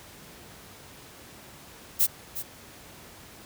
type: noise with echo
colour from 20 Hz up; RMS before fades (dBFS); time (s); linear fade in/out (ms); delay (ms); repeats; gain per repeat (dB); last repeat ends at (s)
violet; -21; 1.99-2.07; 20; 360; 1; -12; 2.43
effects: pink hiss -48 dBFS RMS until 3.45 s + high-pass 60 Hz 12 dB/octave